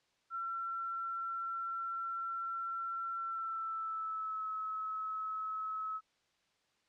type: tone with pitch glide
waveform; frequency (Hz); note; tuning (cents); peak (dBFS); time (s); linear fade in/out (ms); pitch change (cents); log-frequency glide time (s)
sine; 1354 to 1290.6; E6 to E6; +46 to -37; -36; 0.3-6.01; 50; -83; 3.16-4.48
effects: white hiss -75 dBFS RMS until 6.88 s + low-pass 5000 Hz 12 dB/octave